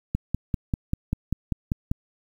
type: click train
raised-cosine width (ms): 5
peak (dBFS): -11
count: 10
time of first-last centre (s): 0.15-1.915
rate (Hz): 5.1
effects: 8-bit